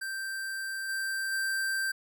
square tone with level steps, 1568 Hz, G6, in tune, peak -34 / -31 / -29 dBFS, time 0.01-1.92 s, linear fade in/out 10 ms, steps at 0.88 / 1.31 s, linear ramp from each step 20 ms, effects none

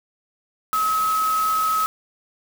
sine tone in noise, 1282 Hz, E6, 49 cents flat, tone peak -18 dBFS, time 0.73-1.86 s, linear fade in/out 0 ms, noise white, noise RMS -32 dBFS, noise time 0.73-1.86 s, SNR +11 dB, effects none

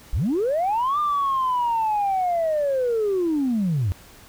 sine linear two-way sweep, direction up then down, 35.92 to 1208 to 84.5 Hz, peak -18 dBFS, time 0.13-3.92 s, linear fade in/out 0 ms, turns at 0.99 s, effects tanh soft clip ceiling -16 dBFS + pink hiss -48 dBFS RMS until 4.28 s

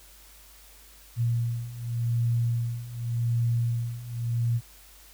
sine beating tone pair, 117.3 / 118.17 Hz, A#2 / A#2, +11 / +24 cents, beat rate 0.87 Hz, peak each -29 / -26 dBFS, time 1.16-4.61 s, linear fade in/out 50 ms, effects added 50 Hz sine -54 dBFS peak until 5.13 s + white hiss -53 dBFS RMS until 5.13 s

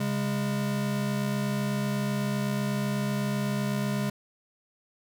square tone pair together, 136.4 / 204.4 Hz, C#3 / G#3, -28 / -27 cents, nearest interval perfect fifth, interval 701 cents, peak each -31 / -29 dBFS, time 0-4.1 s, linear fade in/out 5 ms, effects none

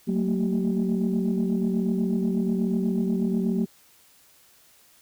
sine tone cluster, 186.8 / 219.8 / 228 / 384.2 Hz, F#3 / A3 / A#3 / G4, +17 / -2 / -38 / -35 cents, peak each -24 / -30 / -25 / -30 dBFS, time 0.07-3.66 s, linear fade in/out 20 ms, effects tanh soft clip ceiling -15 dBFS + white hiss -57 dBFS RMS until 5.01 s

